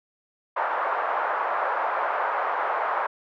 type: band-pass noise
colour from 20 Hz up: white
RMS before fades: -26 dBFS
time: 0.56-3.07 s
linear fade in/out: 10 ms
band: 590 to 1300 Hz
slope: 24 dB/octave
effects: none